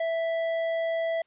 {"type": "tone with hard clipping", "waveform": "sine", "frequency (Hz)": 659.3, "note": "E5", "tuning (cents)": 0, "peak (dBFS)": -27, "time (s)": [0, 1.22], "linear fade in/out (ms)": 5, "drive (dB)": 8, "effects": ["white hiss -70 dBFS RMS until 1.26 s", "resampled to 8000 Hz"]}